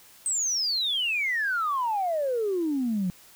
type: exponential sweep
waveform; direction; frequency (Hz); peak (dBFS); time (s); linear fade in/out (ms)
sine; down; 8350 to 174.61; -23; 0.26-3.1; 0
effects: tanh soft clip ceiling -19 dBFS + white hiss -53 dBFS RMS until 3.35 s